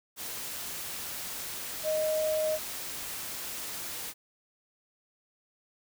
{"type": "tone in noise", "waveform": "sine", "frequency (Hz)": 622.3, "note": "D#5", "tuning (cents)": 0, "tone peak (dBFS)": -26, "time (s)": [1.83, 2.59], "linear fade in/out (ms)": 50, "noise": "white", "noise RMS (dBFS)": -38, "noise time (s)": [0.16, 4.14], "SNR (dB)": 9, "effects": []}